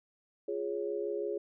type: chord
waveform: sine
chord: Db major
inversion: first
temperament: equal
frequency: 349.2 / 415.3 / 554.4 Hz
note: F4 / Ab4 / Db5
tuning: 0 / 0 / 0 cents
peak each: -38 / -34 / -39 dBFS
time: 0.48-1.38 s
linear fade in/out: 5 ms
effects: none